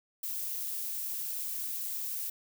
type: noise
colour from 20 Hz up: violet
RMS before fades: -36 dBFS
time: 0.23-2.3 s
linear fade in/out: 5 ms
effects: none